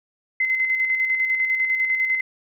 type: tone with tremolo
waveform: sine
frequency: 2058 Hz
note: C7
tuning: 29 cents flat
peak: -17 dBFS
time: 0.4-2.21 s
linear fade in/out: 5 ms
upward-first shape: square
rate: 10 Hz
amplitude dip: 40%
effects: none